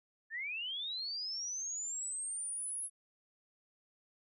sine linear sweep, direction up, 1722 to 10800 Hz, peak -37 dBFS, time 0.3-2.9 s, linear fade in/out 50 ms, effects none

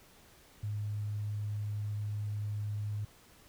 sine tone, 104.4 Hz, G#2, 10 cents sharp, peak -33 dBFS, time 0.63-3.05 s, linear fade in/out 5 ms, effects pink hiss -60 dBFS RMS until 3.48 s

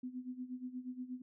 sine tone with tremolo, 252.2 Hz, B3, 36 cents sharp, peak -38 dBFS, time 0.03-1.22 s, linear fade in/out 5 ms, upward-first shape sine, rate 8.4 Hz, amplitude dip 80%, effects none

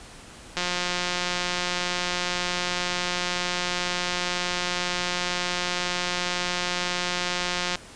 click train, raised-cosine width 0.2 ms, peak -9 dBFS, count 1280, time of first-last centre 0.57-7.755 s, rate 178 Hz, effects pink hiss -45 dBFS RMS until 7.95 s + resampled to 22050 Hz

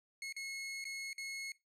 sawtooth tone with dropouts, 2175 Hz, C#7, 33 cents flat, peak -37 dBFS, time 0.22-1.52 s, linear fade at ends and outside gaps 2 ms, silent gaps 0.325-0.364 / 0.842-0.852 / 1.131-1.18 s, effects noise-tail reverb RT60 0.2 s tail -19 dB re dry + low-pass 10000 Hz 12 dB/octave

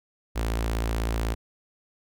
sawtooth tone with notch filter, 56.1 Hz, A1, 34 cents sharp, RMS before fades -27 dBFS, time 0.35-1.35 s, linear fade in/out 20 ms, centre 150 Hz, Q 1.5, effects none

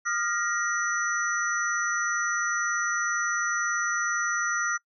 sine tone cluster, 1223 / 1401 / 1886 / 5950 Hz, D#6 / F6 / A#6 / F#8, -30 / +5 / +20 / +9 cents, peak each -33 / -28 / -31 / -32 dBFS, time 0.05-4.78 s, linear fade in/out 20 ms, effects noise-tail reverb RT60 0.1 s tail -23 dB re dry

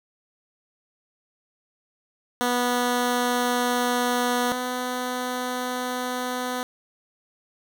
10% pulse tone pair in turn, 245.2 / 250.4 Hz, B3 / B3, -12 / +24 cents, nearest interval unison, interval 36 cents, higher second, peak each -13 / -18 dBFS, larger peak first, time 2.41-4.52 / 4.52-6.63 s, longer neither, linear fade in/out 0 ms, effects none

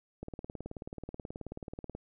click train, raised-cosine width 2 ms, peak -27 dBFS, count 33, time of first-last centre 0.23-1.95 s, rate 18.6 Hz, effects none

